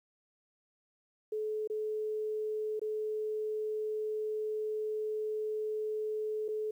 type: tone with dropouts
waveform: sine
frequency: 430 Hz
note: A4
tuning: 40 cents flat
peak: -32 dBFS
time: 1.32-6.71 s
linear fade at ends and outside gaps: 5 ms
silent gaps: 1.675-1.699 / 2.795-2.815 / 6.482-6.486 s
effects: 11-bit